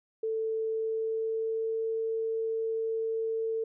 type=tone with pitch glide; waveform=sine; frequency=443.5 to 448.1 Hz; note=A4 to A4; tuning=+14 to +32 cents; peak=-28 dBFS; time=0.23-3.64 s; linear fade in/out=5 ms; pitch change=+18 cents; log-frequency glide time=0.68-1.89 s; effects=none